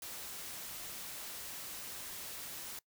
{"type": "noise", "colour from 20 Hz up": "white", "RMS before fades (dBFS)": -45, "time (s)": [0.02, 2.79], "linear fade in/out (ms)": 2, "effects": ["noise-tail reverb RT60 0.1 s tail -22 dB re dry"]}